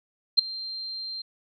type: tone with ADSR envelope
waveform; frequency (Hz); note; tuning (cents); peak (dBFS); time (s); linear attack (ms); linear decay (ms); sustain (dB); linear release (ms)
sine; 4163; C8; -10; -11; 0.37-1.22; 19; 8; -21; 8
effects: none